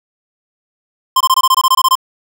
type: tone bursts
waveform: square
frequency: 1046.5 Hz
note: C6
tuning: in tune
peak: -8 dBFS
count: 12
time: 1.16-1.954 s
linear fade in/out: 5 ms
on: 46 ms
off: 22 ms
effects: none